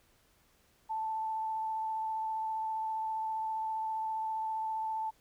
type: tone with vibrato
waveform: sine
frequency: 880 Hz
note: A5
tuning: in tune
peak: -32 dBFS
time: 0.89-5.11 s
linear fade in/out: 20 ms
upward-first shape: triangle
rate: 15 Hz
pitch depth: 12 cents each way
effects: pink hiss -68 dBFS RMS until 5.2 s